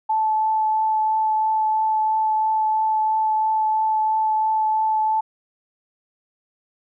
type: tone with vibrato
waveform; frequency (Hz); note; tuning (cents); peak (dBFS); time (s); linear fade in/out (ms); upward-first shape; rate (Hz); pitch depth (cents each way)
sine; 871; A5; -18; -17; 0.09-5.21; 10; triangle; 3; 11
effects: none